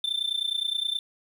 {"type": "tone with amplitude modulation", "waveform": "triangle", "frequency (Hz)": 3555, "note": "A7", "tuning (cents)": 17, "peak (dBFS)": -20, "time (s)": [0.04, 0.99], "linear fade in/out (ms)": 2, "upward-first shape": "sine", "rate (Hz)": 29.6, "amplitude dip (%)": 90, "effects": ["tanh soft clip ceiling -16 dBFS", "10-bit"]}